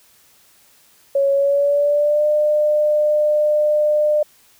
sine tone with pitch glide, 554.4 to 601.1 Hz, C#5 to D5, 0 to +40 cents, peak -13 dBFS, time 1.15-4.23 s, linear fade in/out 5 ms, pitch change +140 cents, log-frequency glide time 1.33-2.26 s, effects white hiss -53 dBFS RMS until 4.59 s

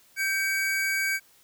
square tone pair together, 1568 / 2263 Hz, G6 / C#7, 0 / +35 cents, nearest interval tritone, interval 635 cents, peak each -28 / -28 dBFS, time 0.16-1.2 s, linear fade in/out 50 ms, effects white hiss -59 dBFS RMS until 1.43 s

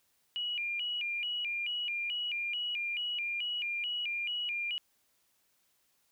sine tone with vibrato, 2646 Hz, E7, 6 cents sharp, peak -32 dBFS, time 0.36-4.78 s, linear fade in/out 0 ms, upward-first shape square, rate 2.3 Hz, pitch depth 170 cents each way, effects white hiss -73 dBFS RMS until 6.11 s

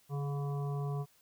harmonic tone with a mistuned harmonic, 142.8 Hz, D3, 48 cents flat, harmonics 1 / 3 / 5 / 7 / 8, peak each -33 / -43 / -47 / -50 / -51 dBFS, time 0.09-1.06 s, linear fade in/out 50 ms, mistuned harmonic 3, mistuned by -28 cents, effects white hiss -67 dBFS RMS until 1.21 s

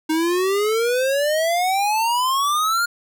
square exponential sweep, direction up, 310 to 1430 Hz, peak -18 dBFS, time 0.09-2.86 s, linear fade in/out 10 ms, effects none

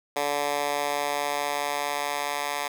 10% pulse tone with high-pass filter sweep, 144.6 Hz, D3, 27 cents flat, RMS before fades -28 dBFS, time 0.16-2.68 s, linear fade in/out 5 ms, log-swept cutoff 570 to 970 Hz, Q 1.1, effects none

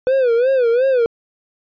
triangle tone with vibrato, 498.2 Hz, B4, 15 cents sharp, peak -10 dBFS, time 0.07-1.06 s, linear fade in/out 0 ms, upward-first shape sine, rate 2.8 Hz, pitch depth 140 cents each way, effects resampled to 11025 Hz

